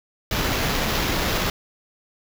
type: noise with sample-and-hold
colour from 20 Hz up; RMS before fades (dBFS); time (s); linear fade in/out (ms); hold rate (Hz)
pink; -23; 0.31-1.5; 2; 8820
effects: none